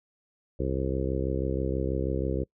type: harmonic tone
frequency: 66.2 Hz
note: C2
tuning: 21 cents sharp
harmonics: 1 / 2 / 3 / 4 / 5 / 6 / 7 / 8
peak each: -31 / -33 / -37 / -37 / -34 / -35 / -35 / -37 dBFS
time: 0.59-2.44 s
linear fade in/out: 10 ms
effects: noise-tail reverb RT60 0.1 s tail -24 dB re dry